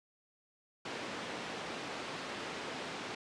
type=band-pass noise; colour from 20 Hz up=pink; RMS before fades=-42 dBFS; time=0.85-3.15 s; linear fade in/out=5 ms; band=250 to 4000 Hz; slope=12 dB/octave; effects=resampled to 22050 Hz